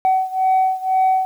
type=beating tone pair; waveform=sine; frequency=754 / 756 Hz; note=F#5 / F#5; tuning=+32 / +37 cents; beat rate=2 Hz; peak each=-15 / -17 dBFS; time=0.05-1.25 s; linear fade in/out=0 ms; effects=tanh soft clip ceiling -10 dBFS + 8-bit